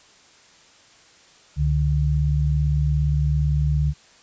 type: tone pair together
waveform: sine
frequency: 69.3 / 146.84 Hz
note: C#2 / D3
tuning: 0 / 0 cents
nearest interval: octave + minor second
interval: 1300 cents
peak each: -20 dBFS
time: 1.56-3.94 s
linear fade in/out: 50 ms
effects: white hiss -52 dBFS RMS until 4.22 s + resampled to 16000 Hz